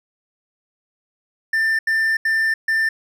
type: tone bursts at uneven times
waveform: triangle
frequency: 1787 Hz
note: A6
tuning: 26 cents sharp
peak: -14 dBFS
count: 4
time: 1.53-1.79 / 1.87-2.17 / 2.25-2.54 / 2.68-2.89 s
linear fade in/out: 5 ms
effects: none